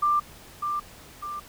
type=tone with echo; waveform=sine; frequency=1186 Hz; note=D6; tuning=17 cents sharp; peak=-19 dBFS; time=0.02-0.2 s; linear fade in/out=10 ms; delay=600 ms; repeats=2; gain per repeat=-6 dB; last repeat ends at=1.4 s; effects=pink hiss -48 dBFS RMS until 1.48 s

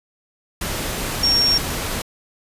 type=tone in noise; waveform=sine; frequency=5540 Hz; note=F8; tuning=15 cents flat; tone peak=-14 dBFS; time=1.23-1.58 s; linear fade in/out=5 ms; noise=pink; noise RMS=-25 dBFS; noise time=0.61-2.02 s; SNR=+8 dB; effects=resampled to 32000 Hz

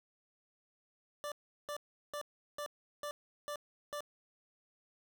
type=tone bursts; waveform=25% pulse; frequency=587.3 Hz; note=D5; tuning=in tune; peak=-35 dBFS; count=7; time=1.24-4.006 s; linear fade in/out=0 ms; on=78 ms; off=370 ms; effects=none

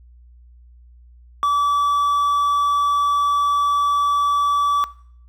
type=tone; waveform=triangle; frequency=1152 Hz; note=D6; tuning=34 cents flat; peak=-13 dBFS; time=1.43-4.84 s; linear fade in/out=0 ms; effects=noise-tail reverb RT60 0.6 s tail -20 dB re dry + added 60 Hz sine -44 dBFS peak until 5.28 s

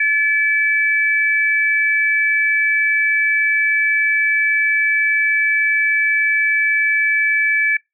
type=tone pair together; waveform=sine; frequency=1726.8 / 2305 Hz; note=A6 / D7; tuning=-33 / -33 cents; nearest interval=perfect fourth; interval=500 cents; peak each=-16 dBFS; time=0-7.77 s; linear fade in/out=5 ms; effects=noise-tail reverb RT60 0.2 s tail -25 dB re dry

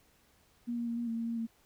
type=tone with pitch steps; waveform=sine; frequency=238.1 / 236 / 233.1 / 237.1 / 228.2 / 230.2 / 231.9 / 227.6 Hz; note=A#3 / A#3 / A#3 / A#3 / A#3 / A#3 / A#3 / A#3; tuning=+37 / +22 / 0 / +30 / -37 / -22 / -9 / -41 cents; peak=-32 dBFS; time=0.67-1.47 s; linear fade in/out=20 ms; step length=100 ms; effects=pink hiss -67 dBFS RMS until 1.65 s

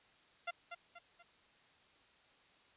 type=tone with echo; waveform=15% pulse; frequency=691 Hz; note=F5; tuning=19 cents flat; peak=-31 dBFS; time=0.47-0.51 s; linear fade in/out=10 ms; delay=240 ms; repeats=3; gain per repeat=-7 dB; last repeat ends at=1.23 s; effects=white hiss -67 dBFS RMS until 2.76 s + resampled to 8000 Hz

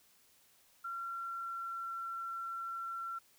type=tone with pitch glide; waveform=sine; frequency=1369 to 1356.4 Hz; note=F6 to E6; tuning=-35 to +49 cents; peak=-38 dBFS; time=0.84-3.19 s; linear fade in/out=10 ms; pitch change=-16 cents; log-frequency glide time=0.96-1.94 s; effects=white hiss -67 dBFS RMS until 3.38 s

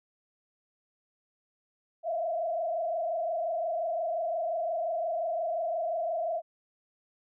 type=tone with frequency modulation; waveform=sine; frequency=668 Hz; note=E5; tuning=23 cents sharp; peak=-28 dBFS; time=2.03-6.42 s; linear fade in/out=50 ms; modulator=25.7 Hz; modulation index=1.4; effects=none

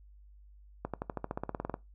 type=accelerating click train; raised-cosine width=1 ms; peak=-20 dBFS; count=15; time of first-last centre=0.85-1.741 s; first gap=87 ms; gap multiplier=0.95; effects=noise-tail reverb RT60 0.2 s tail -21 dB re dry + added 50 Hz sine -53 dBFS peak until 1.94 s

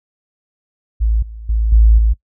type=tone with level steps; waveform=sine; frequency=55 Hz; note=A1; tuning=in tune; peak=-11 / -28 / -12 / -5 / -9 dBFS; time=1-2.14 s; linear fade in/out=20 ms; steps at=1.22 / 1.49 / 1.72 / 1.98 s; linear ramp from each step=5 ms; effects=noise-tail reverb RT60 0.1 s tail -21 dB re dry

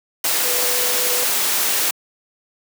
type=tone in noise; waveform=sine; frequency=493.9 Hz; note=B4; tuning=in tune; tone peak=-27 dBFS; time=0.44-1.24 s; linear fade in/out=5 ms; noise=white; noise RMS=-19 dBFS; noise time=0.24-1.91 s; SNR=-11 dB; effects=high-pass 300 Hz 12 dB/octave

